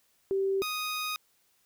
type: tone pair in turn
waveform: sine / 15% pulse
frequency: 388.4 / 1245.3 Hz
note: G4 / D#6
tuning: -16 / +1 cents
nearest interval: octave + minor sixth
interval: 2017 cents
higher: second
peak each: -25 dBFS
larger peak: neither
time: 0.31-0.62 / 0.62-1.16 s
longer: second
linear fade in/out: 0 ms
effects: white hiss -69 dBFS RMS until 1.65 s